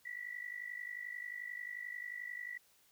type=tone with amplitude modulation; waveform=sine; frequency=1955 Hz; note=B6; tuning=18 cents flat; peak=-38 dBFS; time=0.05-2.58 s; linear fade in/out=10 ms; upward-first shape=sine; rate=51.3 Hz; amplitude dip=80%; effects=white hiss -69 dBFS RMS until 2.91 s